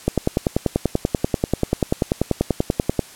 click train, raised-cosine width 2 ms, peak -3 dBFS, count 31, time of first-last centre 0.08-2.993 s, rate 10.3 Hz, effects white hiss -42 dBFS RMS until 3.15 s + low-pass 11000 Hz 12 dB/octave

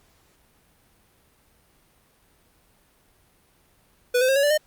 square tone with pitch steps, 492.4 / 513.9 / 536.3 / 559.8 / 584.2 / 609.7 Hz, B4 / C5 / C5 / C#5 / D5 / D#5, -5 / -31 / +43 / +17 / -9 / -35 cents, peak -18 dBFS, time 4.14-4.578 s, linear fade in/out 10 ms, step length 73 ms, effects pink hiss -61 dBFS RMS until 4.66 s + Opus 48 kbps

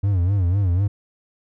triangle tone with vibrato, 93.7 Hz, F#2, 22 cents sharp, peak -14 dBFS, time 0.03-0.88 s, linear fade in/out 10 ms, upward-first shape sine, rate 4 Hz, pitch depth 150 cents each way, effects none

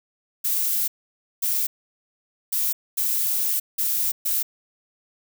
violet noise bursts at uneven times, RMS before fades -23 dBFS, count 6, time 0.44-0.88 / 1.42-1.67 / 2.52-2.73 / 2.97-3.6 / 3.78-4.12 / 4.25-4.43 s, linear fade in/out 10 ms, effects none

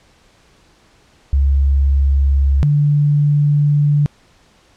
sine tone pair in turn, 69 / 146.21 Hz, C#2 / D3, -7 / -7 cents, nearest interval octave + minor second, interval 1300 cents, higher second, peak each -10 dBFS, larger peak neither, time 1.33-2.63 / 2.63-4.06 s, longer second, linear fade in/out 0 ms, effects pink hiss -52 dBFS RMS until 4.76 s + low-pass 7000 Hz 12 dB/octave

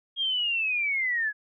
sine linear sweep, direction down, 3263 to 1661.2 Hz, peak -24 dBFS, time 0.16-1.33 s, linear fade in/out 50 ms, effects none

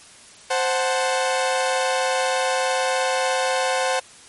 sawtooth chord, F# diminished, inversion second, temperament equal, 523.3 / 740 / 880 Hz, C5 / F#5 / A5, 0 / 0 / 0 cents, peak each -18 / -20 / -24 dBFS, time 0.5-4 s, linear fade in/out 10 ms, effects white hiss -46 dBFS RMS until 4.28 s + MP3 48 kbps

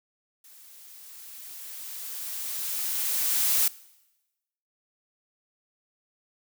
blue noise with level ramp, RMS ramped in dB -52 to -22 dBFS, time 0.44-3.68 s, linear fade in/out 5 ms, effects noise-tail reverb RT60 1.0 s tail -21 dB re dry

